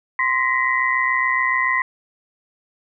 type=tone cluster; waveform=sine; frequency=1042 / 1896 / 2023 Hz; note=C6 / A#6 / B6; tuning=-7 / +29 / +41 cents; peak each=-21 dBFS; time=0.19-1.82 s; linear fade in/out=2 ms; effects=none